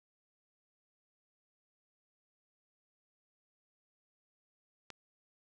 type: click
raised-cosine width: 0.2 ms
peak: -28 dBFS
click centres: 4.903 s
effects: none